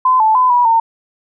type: tone with pitch steps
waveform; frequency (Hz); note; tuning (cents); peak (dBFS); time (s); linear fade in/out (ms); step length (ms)
sine; 1022 / 875 / 1012 / 973 / 910; C6 / A5 / B5 / B5 / A#5; -41 / -10 / +42 / -26 / -42; -8; 0.05-0.8; 5; 150
effects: none